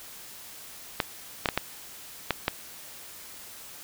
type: clicks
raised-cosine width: 0.3 ms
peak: -7 dBFS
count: 6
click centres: 1.002 / 1.458 / 1.488 / 1.576 / 2.307 / 2.481 s
effects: white hiss -45 dBFS RMS until 3.83 s